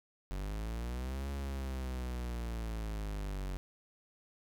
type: linear two-way sweep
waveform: 45% pulse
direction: up then down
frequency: 46.36 to 70 to 46.36 Hz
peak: -36 dBFS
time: 0.31-3.57 s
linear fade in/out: 0 ms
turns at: 1.31 s
effects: none